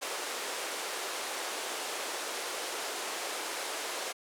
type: band-pass noise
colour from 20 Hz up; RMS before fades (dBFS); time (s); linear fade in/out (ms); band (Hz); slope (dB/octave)
pink; -37; 0.01-4.13; 20; 400 to 11000; 24
effects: none